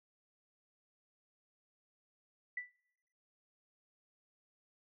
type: tone with exponential decay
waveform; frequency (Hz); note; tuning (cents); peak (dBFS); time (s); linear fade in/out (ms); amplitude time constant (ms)
sine; 1975.5; B6; 0; -34; 2.57-2.72; 5; 32
effects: noise-tail reverb RT60 0.9 s tail -25 dB re dry